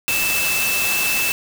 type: tone in noise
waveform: sine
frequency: 2637 Hz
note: E7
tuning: in tune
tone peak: -20 dBFS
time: 0.08-1.32 s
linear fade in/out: 0 ms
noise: white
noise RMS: -22 dBFS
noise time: 0.08-1.32 s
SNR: -1 dB
effects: none